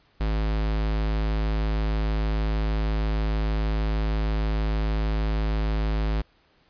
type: tone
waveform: square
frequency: 53.2 Hz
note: G#1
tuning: 42 cents sharp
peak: -23 dBFS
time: 0.2-6.22 s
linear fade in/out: 10 ms
effects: pink hiss -62 dBFS RMS until 6.69 s + resampled to 11025 Hz